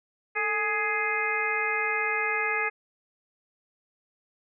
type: harmonic tone with a mistuned harmonic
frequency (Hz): 418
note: G#4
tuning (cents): +11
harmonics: 1 / 2 / 3 / 4 / 5 / 6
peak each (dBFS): -34 / -34 / -33 / -31 / -29 / -32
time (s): 0.35-2.7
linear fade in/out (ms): 20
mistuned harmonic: 1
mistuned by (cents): +93
effects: none